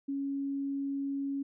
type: tone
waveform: sine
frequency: 277.2 Hz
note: C#4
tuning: in tune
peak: -31 dBFS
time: 0.08-1.43 s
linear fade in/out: 10 ms
effects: none